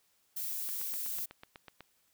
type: noise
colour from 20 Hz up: violet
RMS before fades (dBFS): -37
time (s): 0.36-1.26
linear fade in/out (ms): 10
type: click train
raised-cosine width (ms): 0.3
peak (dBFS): -31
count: 10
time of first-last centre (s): 0.69-1.807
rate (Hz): 8.06
effects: white hiss -72 dBFS RMS until 2.13 s